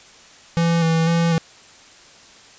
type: tone with vibrato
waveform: square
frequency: 165.7 Hz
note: E3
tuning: 9 cents sharp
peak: -16 dBFS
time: 0.57-1.38 s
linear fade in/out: 0 ms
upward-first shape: square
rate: 2 Hz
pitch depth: 24 cents each way
effects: white hiss -46 dBFS RMS until 2.58 s + resampled to 16000 Hz